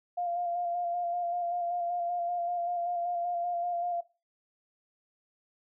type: tone with vibrato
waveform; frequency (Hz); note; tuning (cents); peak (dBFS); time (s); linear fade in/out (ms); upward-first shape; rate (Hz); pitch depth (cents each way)
sine; 698.5; F5; 0; -29; 0.17-4.01; 10; square; 5.2; 21
effects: noise-tail reverb RT60 0.3 s tail -18 dB re dry